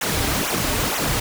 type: noise with flanger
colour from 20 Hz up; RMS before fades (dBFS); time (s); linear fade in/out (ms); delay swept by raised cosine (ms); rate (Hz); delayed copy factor
pink; -22; 0.01-1.2; 5; 0.21 to 5.91; 2.1; -0.9
effects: none